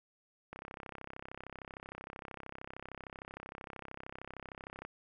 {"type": "click train", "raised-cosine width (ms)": 0.5, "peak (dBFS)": -29, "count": 144, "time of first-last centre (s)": [0.53, 4.85], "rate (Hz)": 33.1, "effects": []}